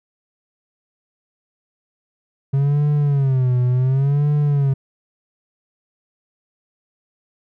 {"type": "tone with vibrato", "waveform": "triangle", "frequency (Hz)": 135.4, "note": "C#3", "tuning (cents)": -40, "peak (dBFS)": -12, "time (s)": [2.53, 4.74], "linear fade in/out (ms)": 10, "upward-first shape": "sine", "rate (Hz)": 0.69, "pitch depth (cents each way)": 150, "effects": []}